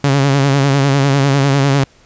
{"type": "tone with vibrato", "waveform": "sawtooth", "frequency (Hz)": 138.59, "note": "C#3", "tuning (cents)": 0, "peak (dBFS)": -6, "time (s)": [0.04, 1.84], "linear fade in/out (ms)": 2, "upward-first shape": "sine", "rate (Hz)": 10, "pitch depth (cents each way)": 57, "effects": ["pink hiss -49 dBFS RMS until 2.05 s", "resampled to 16000 Hz"]}